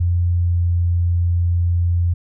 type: tone with pitch glide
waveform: sine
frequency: 87.31 to 86.71 Hz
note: F2 to F2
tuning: 0 to -12 cents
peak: -14 dBFS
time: 0-2.14 s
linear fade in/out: 10 ms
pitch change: -12 cents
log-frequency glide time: 0.3-0.62 s
effects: none